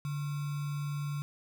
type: tone with sample-and-hold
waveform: sine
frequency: 145.1 Hz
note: D3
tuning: 21 cents flat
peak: -32 dBFS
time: 0.05-1.22 s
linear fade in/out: 0 ms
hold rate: 1225 Hz
effects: none